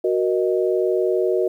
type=chord; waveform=sine; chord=D# minor; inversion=first; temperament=equal with one note detuned; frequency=370 / 470.2 / 622.3 Hz; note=F#4 / A#4 / D#5; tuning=0 / +15 / 0 cents; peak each=-19 / -22 / -24 dBFS; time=0.04-1.48 s; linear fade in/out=5 ms; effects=9-bit